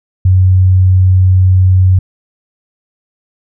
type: tone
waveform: sine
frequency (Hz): 92.9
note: F#2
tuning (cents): +7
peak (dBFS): -4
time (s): 0.25-1.99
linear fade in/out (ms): 5
effects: none